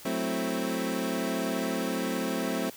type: chord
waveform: 25% pulse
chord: F# half-diminished seventh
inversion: none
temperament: equal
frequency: 185 / 220 / 261.6 / 329.6 Hz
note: F#3 / A3 / C4 / E4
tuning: 0 / 0 / 0 / 0 cents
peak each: -31 / -30 / -28 / -33 dBFS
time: 0.05-2.7 s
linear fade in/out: 5 ms
effects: white hiss -48 dBFS RMS until 2.76 s

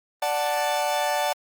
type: chord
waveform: 40% pulse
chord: D major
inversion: none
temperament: equal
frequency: 587.3 / 740 / 880 Hz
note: D5 / F#5 / A5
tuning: 0 / 0 / 0 cents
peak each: -26 dBFS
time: 0.22-1.33 s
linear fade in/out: 5 ms
effects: Opus 32 kbps

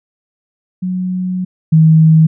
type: tone pair in turn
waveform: sine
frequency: 183.5 / 159.1 Hz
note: F#3 / D#3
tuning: -14 / +39 cents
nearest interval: major second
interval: 247 cents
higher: first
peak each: -15 / -4 dBFS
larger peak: second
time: 0.82-1.45 / 1.72-2.27 s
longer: first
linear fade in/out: 10 ms
effects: none

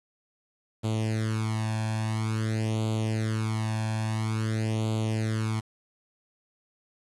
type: tone with flanger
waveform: sawtooth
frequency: 110 Hz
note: A2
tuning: in tune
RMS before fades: -28 dBFS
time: 0.83-5.61 s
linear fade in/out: 20 ms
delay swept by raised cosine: 0.27 to 1.19 ms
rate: 0.49 Hz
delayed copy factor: +0.85
effects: resampled to 24000 Hz + 8-bit

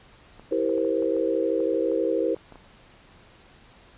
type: clicks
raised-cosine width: 1 ms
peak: -31 dBFS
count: 12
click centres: 0.396 / 0.527 / 0.694 / 0.78 / 0.848 / 1.024 / 1.166 / 1.604 / 1.916 / 2.365 / 2.523 / 2.557 s
type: chord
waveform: sine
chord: C dominant seventh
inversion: first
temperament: just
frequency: 327 / 392.4 / 470.9 / 523.3 Hz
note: E4 / G4 / Bb4 / C5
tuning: -14 / +2 / +18 / 0 cents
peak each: -27 / -28 / -26 / -27 dBFS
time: 0.51-2.35 s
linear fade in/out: 10 ms
effects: pink hiss -53 dBFS RMS until 3.97 s + resampled to 8000 Hz

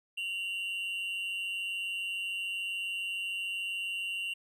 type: tone pair together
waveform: triangle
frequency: 2767 / 2960 Hz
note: F7 / F#7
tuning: -17 / 0 cents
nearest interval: minor second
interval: 117 cents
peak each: -32 / -39 dBFS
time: 0.17-4.34 s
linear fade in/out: 10 ms
effects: none

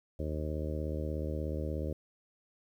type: harmonic tone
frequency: 76.7 Hz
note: D#2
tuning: 24 cents flat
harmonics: 1 / 2 / 3 / 4 / 5 / 6 / 7 / 8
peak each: -35 / -41 / -44 / -42 / -44 / -45 / -42 / -49 dBFS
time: 0.19-1.93 s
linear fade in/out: 5 ms
effects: 11-bit

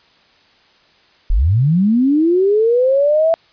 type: linear sweep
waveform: sine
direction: up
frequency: 30.87 to 667 Hz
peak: -10 dBFS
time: 1.3-3.34 s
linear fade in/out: 0 ms
effects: white hiss -52 dBFS RMS until 3.52 s + resampled to 11025 Hz

